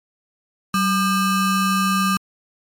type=ring-modulated tone; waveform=square; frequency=698.5 Hz; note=F5; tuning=in tune; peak=-14 dBFS; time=0.74-2.17 s; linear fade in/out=2 ms; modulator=507 Hz; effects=MP3 64 kbps